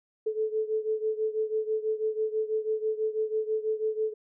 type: beating tone pair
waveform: sine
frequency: 433.5 / 439.6 Hz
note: A4 / A4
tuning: -26 / -2 cents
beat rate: 6.1 Hz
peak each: -28 / -31 dBFS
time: 0.26-4.14 s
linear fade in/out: 10 ms
effects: none